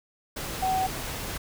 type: tone in noise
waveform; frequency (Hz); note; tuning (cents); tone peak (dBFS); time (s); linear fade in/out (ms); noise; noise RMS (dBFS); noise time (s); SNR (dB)
sine; 755; F#5; +35; -23; 0.62-0.87; 10; pink; -34; 0.36-1.38; +8
effects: none